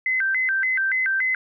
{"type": "tone with vibrato", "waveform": "sine", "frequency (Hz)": 1786, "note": "A6", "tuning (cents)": 25, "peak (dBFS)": -19, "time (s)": [0.06, 1.35], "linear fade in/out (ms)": 2, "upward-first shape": "square", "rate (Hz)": 3.5, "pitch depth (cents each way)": 230, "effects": []}